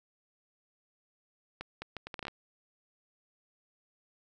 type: accelerating click train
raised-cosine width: 0.3 ms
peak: -23 dBFS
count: 10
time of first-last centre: 1.61-2.282 s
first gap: 210 ms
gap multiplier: 0.7
effects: none